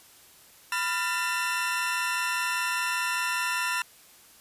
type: tone cluster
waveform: 40% pulse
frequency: 994 / 1387 / 1786 / 2689 Hz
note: B5 / F6 / A6 / E7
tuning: +11 / -12 / +25 / +34 cents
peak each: -31 dBFS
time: 0.72-3.82 s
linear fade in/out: 2 ms
effects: white hiss -54 dBFS RMS until 4.4 s + resampled to 32000 Hz